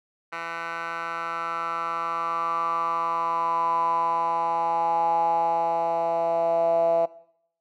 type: tone with band-pass filter sweep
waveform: 10% pulse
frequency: 167.1 Hz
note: E3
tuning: 24 cents sharp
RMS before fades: -25 dBFS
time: 0.32-7.06 s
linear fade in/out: 10 ms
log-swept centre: 1600 to 650 Hz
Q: 7.8
effects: noise-tail reverb RT60 0.7 s tail -20 dB re dry